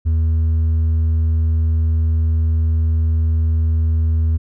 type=tone with hard clipping; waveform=triangle; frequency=80 Hz; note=D#2; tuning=49 cents sharp; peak=-12 dBFS; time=0.05-4.38 s; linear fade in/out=20 ms; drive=1 dB; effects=none